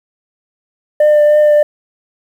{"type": "tone with vibrato", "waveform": "sine", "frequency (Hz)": 598, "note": "D5", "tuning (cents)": 31, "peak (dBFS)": -3, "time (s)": [1, 1.63], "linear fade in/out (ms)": 5, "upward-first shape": "triangle", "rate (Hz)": 3.2, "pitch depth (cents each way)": 16, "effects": ["tanh soft clip ceiling -5 dBFS", "7-bit"]}